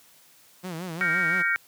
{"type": "tone with vibrato", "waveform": "sawtooth", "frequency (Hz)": 172.5, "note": "F3", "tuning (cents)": -21, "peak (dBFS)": -28, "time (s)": [0.63, 1.43], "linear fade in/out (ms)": 20, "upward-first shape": "sine", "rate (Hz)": 5.8, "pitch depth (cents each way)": 140}
{"type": "chord", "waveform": "sine", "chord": "G half-diminished seventh", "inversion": "third", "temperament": "equal with one note detuned", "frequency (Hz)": [1396.9, 1568, 1864.7, 2248], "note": ["F6", "G6", "Bb6", "Db7"], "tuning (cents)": [0, 0, 0, 24], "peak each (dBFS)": -27, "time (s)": [1.01, 1.56], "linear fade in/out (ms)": 0}
{"effects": ["white hiss -56 dBFS RMS until 1.67 s", "high-pass 100 Hz 12 dB/octave"]}